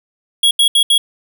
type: tone bursts at uneven times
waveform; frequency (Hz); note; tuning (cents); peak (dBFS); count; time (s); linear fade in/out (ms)
square; 3322; G#7; 0; -9; 4; 0.43-0.51 / 0.59-0.68 / 0.75-0.83 / 0.9-0.98; 5
effects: none